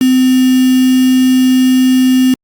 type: tone with quantisation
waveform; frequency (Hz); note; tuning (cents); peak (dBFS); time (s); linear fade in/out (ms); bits
sine; 257.1; C4; -30; -6; 0.01-2.34; 2; 3
effects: Opus 48 kbps